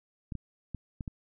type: clicks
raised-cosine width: 5 ms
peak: -24 dBFS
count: 5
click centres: 0.322 / 0.353 / 0.747 / 1.008 / 1.078 s
effects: none